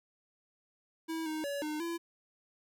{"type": "tone with pitch steps", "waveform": "square", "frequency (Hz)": [324.4, 311.9, 567, 304.4, 337.4], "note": ["E4", "D#4", "C#5", "D#4", "E4"], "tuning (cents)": [-28, 4, 39, -38, 40], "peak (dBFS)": -35, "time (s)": [1.08, 1.98], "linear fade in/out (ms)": 20, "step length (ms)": 180, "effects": []}